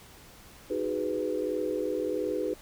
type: chord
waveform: sine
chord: G# minor seventh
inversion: second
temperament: just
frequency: 311.5 / 373.8 / 415.3 / 498.4 Hz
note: D#4 / F#4 / G#4 / B4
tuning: +2 / +18 / 0 / +16 cents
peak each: -34 / -34 / -33 / -32 dBFS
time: 0.7-2.54 s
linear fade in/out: 5 ms
effects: pink hiss -52 dBFS RMS until 2.61 s